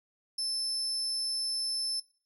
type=tone; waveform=35% pulse; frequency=5274 Hz; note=E8; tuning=in tune; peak=-28 dBFS; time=0.38-2 s; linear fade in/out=5 ms; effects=noise-tail reverb RT60 0.4 s tail -19 dB re dry